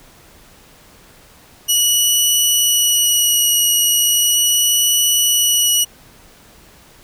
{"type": "tone with vibrato", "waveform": "15% pulse", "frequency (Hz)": 2924, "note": "F#7", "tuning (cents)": -21, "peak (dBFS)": -5, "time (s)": [1.68, 5.85], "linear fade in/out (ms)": 20, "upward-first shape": "sine", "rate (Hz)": 0.37, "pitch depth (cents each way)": 12, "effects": ["pink hiss -46 dBFS RMS until 7.03 s"]}